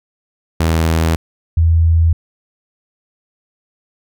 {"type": "tone pair in turn", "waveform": ["sawtooth", "sine"], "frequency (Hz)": [81.3, 82.39], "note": ["E2", "E2"], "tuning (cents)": [-23, 0], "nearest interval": "unison", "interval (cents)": 23, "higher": "second", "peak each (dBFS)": -8, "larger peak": "neither", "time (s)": [[0.6, 1.16], [1.57, 2.13]], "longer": "neither", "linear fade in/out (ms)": 5, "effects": []}